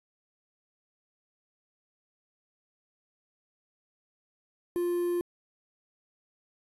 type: tone with quantisation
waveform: triangle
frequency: 350 Hz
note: F4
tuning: 4 cents sharp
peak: -24 dBFS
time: 4.76-5.21 s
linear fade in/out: 0 ms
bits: 8
effects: AAC 64 kbps